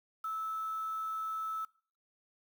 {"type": "tone with quantisation", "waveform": "sine", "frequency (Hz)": 1307, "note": "E6", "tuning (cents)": -15, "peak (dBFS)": -34, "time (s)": [0.24, 1.65], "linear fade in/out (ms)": 5, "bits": 9, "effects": ["noise-tail reverb RT60 0.5 s tail -23 dB re dry"]}